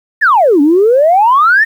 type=exponential two-way sweep; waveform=sine; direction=down then up; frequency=1864.7 to 277.2 to 1864.7 Hz; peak=-4 dBFS; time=0.21-1.65 s; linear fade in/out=20 ms; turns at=0.61 s; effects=tanh soft clip ceiling 0 dBFS + 7-bit